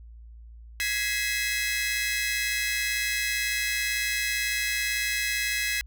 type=tone cluster; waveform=sawtooth; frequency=1664 / 1957 / 2075 / 2565 Hz; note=G#6 / B6 / C7 / E7; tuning=+3 / -16 / -15 / -48 cents; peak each=-28 dBFS; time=0.8-5.81 s; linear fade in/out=0 ms; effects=added 57 Hz sine -43 dBFS peak until 5.86 s